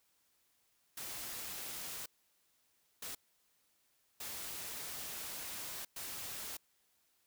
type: noise bursts at uneven times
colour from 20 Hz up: white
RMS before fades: -44 dBFS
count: 4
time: 0.97-2.06 / 3.02-3.15 / 4.2-5.85 / 5.96-6.57 s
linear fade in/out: 5 ms
effects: white hiss -75 dBFS RMS until 7.26 s